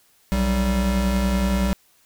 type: tone pair together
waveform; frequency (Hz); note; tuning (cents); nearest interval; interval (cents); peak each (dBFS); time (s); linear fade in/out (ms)
square; 61 / 193.66; B1 / G3; -21 / -21; octave + minor sixth; 2000; -22; 0.32-1.73; 0
effects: white hiss -59 dBFS RMS until 2.05 s